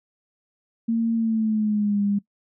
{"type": "tone with pitch glide", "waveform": "sine", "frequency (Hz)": [228.5, 202.4], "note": ["A#3", "G#3"], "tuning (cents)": [-34, -44], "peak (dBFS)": -19, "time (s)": [0.88, 2.19], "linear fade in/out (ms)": 10, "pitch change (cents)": -210, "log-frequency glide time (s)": [1.15, 2.01], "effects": ["noise-tail reverb RT60 0.1 s tail -20 dB re dry"]}